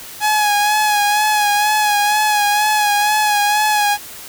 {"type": "tone with vibrato", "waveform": "sawtooth", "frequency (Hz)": 837, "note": "G#5", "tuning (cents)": 13, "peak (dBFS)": -9, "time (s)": [0.2, 3.98], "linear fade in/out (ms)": 50, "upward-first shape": "sine", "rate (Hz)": 2.1, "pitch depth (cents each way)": 34, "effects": ["white hiss -34 dBFS RMS until 4.28 s"]}